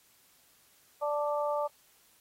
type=harmonic tone; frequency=293.7 Hz; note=D4; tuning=in tune; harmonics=2 / 3 / 4; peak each=-30 / -34 / -36 dBFS; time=1.01-1.68 s; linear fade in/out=20 ms; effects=white hiss -64 dBFS RMS until 2.2 s + AAC 48 kbps